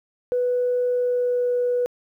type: tone with pitch glide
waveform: sine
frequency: 493.9 to 490.5 Hz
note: B4 to B4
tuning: 0 to -12 cents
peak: -18 dBFS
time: 0.32-1.86 s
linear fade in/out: 0 ms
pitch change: -12 cents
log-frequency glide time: 0.86-1.53 s
effects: tanh soft clip ceiling -14 dBFS + 10-bit